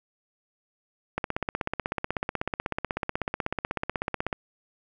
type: click train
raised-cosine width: 0.5 ms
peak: -12 dBFS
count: 52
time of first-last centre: 1.18-4.328 s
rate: 16.2 Hz
effects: none